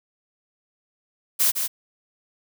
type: noise with echo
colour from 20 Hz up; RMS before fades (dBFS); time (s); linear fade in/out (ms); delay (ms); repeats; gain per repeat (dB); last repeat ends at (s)
blue; -19; 1.39-1.52; 20; 160; 1; -6; 1.68
effects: none